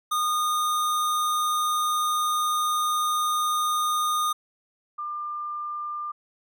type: tone pair in turn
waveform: square / sine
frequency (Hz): 1226 / 1196.6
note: D#6 / D6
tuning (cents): -26 / +32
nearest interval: unison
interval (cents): 42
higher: first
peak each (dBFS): -23 / -29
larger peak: first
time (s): 0.11-4.33 / 4.98-6.12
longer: first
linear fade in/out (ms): 10
effects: none